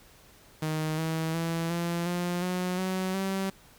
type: tone with pitch steps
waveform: sawtooth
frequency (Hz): 156.2 / 160.96 / 165.87 / 170.93 / 176.14 / 181.51 / 187.05 / 192.75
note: D#3 / E3 / E3 / F3 / F3 / F#3 / F#3 / G3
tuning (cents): +7 / -41 / +11 / -37 / +15 / -33 / +19 / -29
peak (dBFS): -24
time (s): 0.62-3.5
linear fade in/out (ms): 5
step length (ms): 360
effects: pink hiss -56 dBFS RMS until 3.78 s